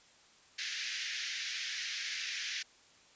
pink band-pass noise, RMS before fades -39 dBFS, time 0.58-2.63 s, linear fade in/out 10 ms, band 1700 to 6300 Hz, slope 48 dB/octave, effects white hiss -62 dBFS RMS until 3.15 s + resampled to 16000 Hz

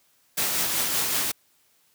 white noise with tremolo, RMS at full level -24 dBFS, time 0.37-1.32 s, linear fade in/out 10 ms, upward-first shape sine, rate 5.3 Hz, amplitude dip 30%, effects white hiss -64 dBFS RMS until 1.94 s + high-pass 80 Hz 12 dB/octave

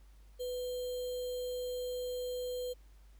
sine tone with sample-and-hold, 497.6 Hz, B4, 13 cents sharp, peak -35 dBFS, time 0.39-2.74 s, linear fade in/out 20 ms, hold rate 3675 Hz, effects added 50 Hz sine -55 dBFS peak until 3.19 s + pink hiss -70 dBFS RMS until 3.19 s

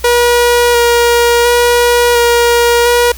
sawtooth tone with vibrato, 477.8 Hz, A#4, 43 cents sharp, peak -3 dBFS, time 0.04-3.12 s, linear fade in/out 5 ms, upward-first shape square, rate 0.71 Hz, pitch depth 12 cents each way, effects added 60 Hz sine -27 dBFS peak until 3.17 s + white hiss -34 dBFS RMS until 3.17 s

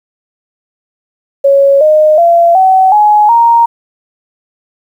sine tone with pitch steps, 554.4 / 615.1 / 682.5 / 757.3 / 840.3 / 932.4 Hz, C#5 / D#5 / F5 / F#5 / G#5 / A#5, 0 / -20 / -40 / +40 / +20 / 0 cents, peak -3 dBFS, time 1.44-3.66 s, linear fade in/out 10 ms, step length 370 ms, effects 7-bit

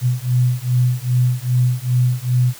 sine beating tone pair, 123.47 / 125.97 Hz, B2 / B2, 0 / +35 cents, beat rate 2.5 Hz, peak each -17 dBFS, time 0.01-2.54 s, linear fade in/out 50 ms, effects white hiss -39 dBFS RMS until 2.59 s

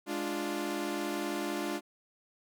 sawtooth chord, D diminished, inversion second, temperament equal, 207.7 / 293.7 / 349.2 Hz, Ab3 / D4 / F4, 0 / 0 / 0 cents, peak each -36 / -32 / -32 dBFS, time 0.06-1.81 s, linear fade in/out 50 ms, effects none

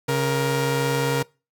sawtooth tone pair together, 137.49 / 470 Hz, C#3 / A#4, -14 / +14 cents, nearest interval octave + major sixth, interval 2128 cents, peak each -19 dBFS, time 0.08-1.23 s, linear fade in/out 10 ms, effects noise-tail reverb RT60 0.3 s tail -24 dB re dry

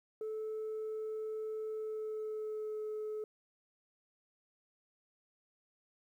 sine tone with pitch glide, 435.3 to 428.8 Hz, A4 to A4, -19 to -45 cents, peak -35 dBFS, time 0.21-3.24 s, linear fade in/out 2 ms, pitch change -26 cents, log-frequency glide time 1.7-2.83 s, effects tanh soft clip ceiling -35 dBFS + 12-bit

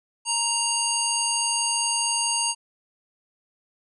harmonic tone, 932.3 Hz, A#5, in tune, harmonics 1 / 3 / 5 / 7 / 9 / 10, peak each -29 / -29 / -29 / -29 / -29 / -29 dBFS, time 0.25-2.55 s, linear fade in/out 50 ms, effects none

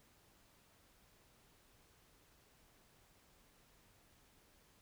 silence, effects pink hiss -69 dBFS RMS until 4.81 s

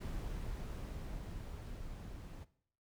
brown noise with level ramp, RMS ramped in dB -41 to -48 dBFS, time 0-2.45 s, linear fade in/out 20 ms, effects noise-tail reverb RT60 0.6 s tail -18 dB re dry

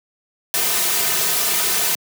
white noise with comb filter, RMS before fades -19 dBFS, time 0.54-1.95 s, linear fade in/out 0 ms, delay 3.6 ms, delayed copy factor -1, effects high-pass 200 Hz 12 dB/octave

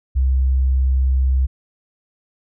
sine tone, 65.41 Hz, C2, in tune, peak -13 dBFS, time 0.15-1.47 s, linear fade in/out 20 ms, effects none

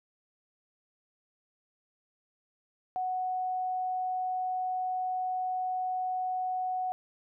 sine tone, 740 Hz, F#5, in tune, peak -29 dBFS, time 2.96-6.92 s, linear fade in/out 0 ms, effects none

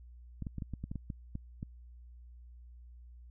clicks, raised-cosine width 5 ms, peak -26 dBFS, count 11, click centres 0.423 / 0.468 / 0.583 / 0.622 / 0.737 / 0.84 / 0.915 / 0.957 / 1.102 / 1.354 / 1.629 s, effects added 60 Hz sine -50 dBFS peak until 3.3 s

